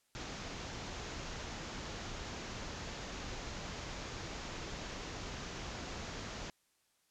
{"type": "low-pass noise", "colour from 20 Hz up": "pink", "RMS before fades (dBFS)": -44, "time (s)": [0.15, 6.5], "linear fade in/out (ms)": 0, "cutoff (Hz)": 7200, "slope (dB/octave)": 96, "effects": ["white hiss -75 dBFS RMS until 7.1 s", "low-pass 11000 Hz 12 dB/octave"]}